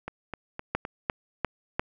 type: two click trains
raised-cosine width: 0.5 ms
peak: -19 / -10 dBFS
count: 4 / 4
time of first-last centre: 0.08-0.851 / 0.75-1.795 s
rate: 3.89 / 2.87 Hz
effects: none